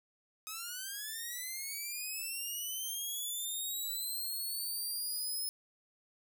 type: linear sweep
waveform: 5% pulse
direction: up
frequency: 1256 to 5190 Hz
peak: -29 dBFS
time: 0.47-5.49 s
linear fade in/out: 0 ms
effects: none